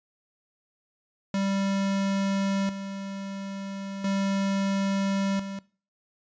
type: tone with tremolo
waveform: square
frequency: 196 Hz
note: G3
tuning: in tune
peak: -25 dBFS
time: 1.34-5.59 s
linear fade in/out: 2 ms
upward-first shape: square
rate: 0.37 Hz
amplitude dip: 65%
effects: noise-tail reverb RT60 0.4 s tail -21 dB re dry + resampled to 16000 Hz